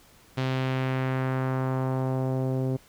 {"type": "tone with low-pass filter sweep", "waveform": "sawtooth", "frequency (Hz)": 130.81, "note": "C3", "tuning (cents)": 0, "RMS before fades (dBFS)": -27, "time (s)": [0.37, 2.77], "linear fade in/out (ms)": 10, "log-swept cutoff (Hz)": [3900, 450], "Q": 1.3, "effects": ["pink hiss -56 dBFS RMS until 2.88 s"]}